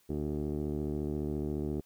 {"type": "tone with low-pass filter", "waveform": "15% pulse", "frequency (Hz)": 74.5, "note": "D2", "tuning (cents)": 25, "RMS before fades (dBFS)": -34, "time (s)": [0.09, 1.81], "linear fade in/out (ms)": 10, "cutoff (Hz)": 420, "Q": 4.4, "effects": ["white hiss -68 dBFS RMS until 1.85 s"]}